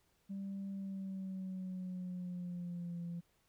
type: tone with pitch glide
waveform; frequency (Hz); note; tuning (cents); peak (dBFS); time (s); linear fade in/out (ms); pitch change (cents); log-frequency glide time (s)
sine; 196 to 171.62; G3 to F3; 0 to -30; -38; 0.29-3.21; 20; -230; 0.71-3.02
effects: tanh soft clip ceiling -37 dBFS + pink hiss -75 dBFS RMS until 3.48 s